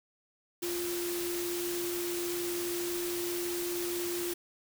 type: tone in noise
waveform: sine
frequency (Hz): 349.2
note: F4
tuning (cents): 0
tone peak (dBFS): -33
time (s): 0.62-4.34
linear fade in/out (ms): 10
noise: white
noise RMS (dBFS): -38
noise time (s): 0.62-4.34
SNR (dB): +2
effects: none